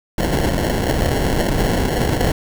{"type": "noise with sample-and-hold", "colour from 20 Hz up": "pink", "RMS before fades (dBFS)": -18, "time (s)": [0.18, 2.32], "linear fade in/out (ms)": 2, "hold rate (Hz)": 1225, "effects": []}